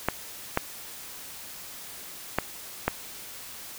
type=clicks; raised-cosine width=0.5 ms; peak=-7 dBFS; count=4; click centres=0.086 / 0.574 / 2.386 / 2.88 s; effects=white hiss -42 dBFS RMS until 3.78 s